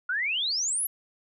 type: exponential sweep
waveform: sine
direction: up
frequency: 1396.9 to 11840 Hz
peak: -25 dBFS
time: 0.09-0.87 s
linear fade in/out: 5 ms
effects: none